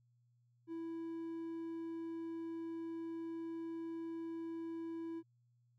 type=tone; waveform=triangle; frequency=329.8 Hz; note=E4; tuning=1 cent sharp; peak=-39 dBFS; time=0.67-5.23 s; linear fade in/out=50 ms; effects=added 120 Hz sine -70 dBFS peak until 5.78 s